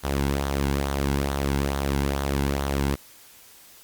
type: tone with flanger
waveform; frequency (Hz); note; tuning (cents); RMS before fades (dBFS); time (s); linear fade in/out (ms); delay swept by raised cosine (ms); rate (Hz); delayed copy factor
sawtooth; 69.6; C#2; +8; -25; 0.03-2.96; 20; 0.39 to 1.69; 2.3; -0.5
effects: white hiss -50 dBFS RMS until 3.83 s + Opus 48 kbps